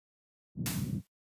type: band-pass noise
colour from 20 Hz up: white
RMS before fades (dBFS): -35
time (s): 0.55-1.02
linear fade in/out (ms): 50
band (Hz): 100 to 210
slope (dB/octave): 24
type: noise with exponential decay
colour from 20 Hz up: white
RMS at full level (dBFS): -32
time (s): 0.66-1.07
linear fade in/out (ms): 0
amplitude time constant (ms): 87
effects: noise-tail reverb RT60 0.1 s tail -18 dB re dry + resampled to 32000 Hz